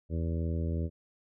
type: harmonic tone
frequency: 82.41 Hz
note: E2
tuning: in tune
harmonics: 1 / 2 / 3 / 4 / 5 / 6 / 7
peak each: -30 / -36 / -40 / -42 / -44 / -46 / -47 dBFS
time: 0.09-0.9 s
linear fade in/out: 50 ms
effects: none